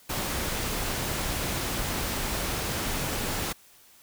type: noise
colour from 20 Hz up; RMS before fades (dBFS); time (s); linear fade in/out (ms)
pink; -30; 0.09-3.53; 10
effects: white hiss -56 dBFS RMS until 4.02 s